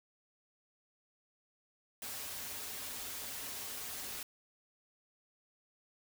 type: noise with comb filter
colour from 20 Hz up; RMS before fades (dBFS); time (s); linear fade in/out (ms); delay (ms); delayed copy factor
white; -43; 2.02-4.23; 2; 5.9; -0.55
effects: none